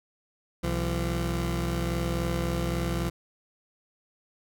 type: tone pair together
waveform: 20% pulse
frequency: 63.64 / 169.9 Hz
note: C2 / F3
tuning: -47 / -47 cents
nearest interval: octave + perfect fourth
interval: 1700 cents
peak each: -24 / -25 dBFS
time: 0.63-3.1 s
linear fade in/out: 10 ms
effects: none